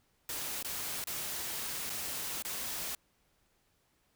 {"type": "noise with dropouts", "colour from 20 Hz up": "white", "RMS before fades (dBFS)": -38, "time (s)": [0.29, 2.95], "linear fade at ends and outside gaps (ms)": 2, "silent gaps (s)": [[0.628, 0.646], [1.041, 1.071], [1.896, 1.9], [2.424, 2.449]], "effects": ["pink hiss -73 dBFS RMS until 4.15 s"]}